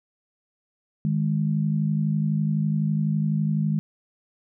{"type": "tone pair together", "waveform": "sine", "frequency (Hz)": [155.73, 207.7], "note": ["D#3", "G#3"], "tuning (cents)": [2, 0], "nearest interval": "perfect fourth", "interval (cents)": 498, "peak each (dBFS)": [-22, -25], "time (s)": [1.05, 3.79], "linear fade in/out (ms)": 0, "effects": []}